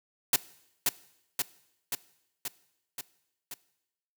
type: noise with echo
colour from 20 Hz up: white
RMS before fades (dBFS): -22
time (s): 0.33-0.36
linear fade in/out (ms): 2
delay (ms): 530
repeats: 6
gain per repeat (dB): -3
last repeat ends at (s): 3.54
effects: noise-tail reverb RT60 0.9 s tail -20 dB re dry + high-pass 100 Hz 12 dB/octave